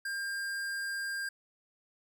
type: tone with hard clipping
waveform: sine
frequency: 1601 Hz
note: G6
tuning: 36 cents sharp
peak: -35 dBFS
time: 0.05-1.29 s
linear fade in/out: 5 ms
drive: 18 dB
effects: none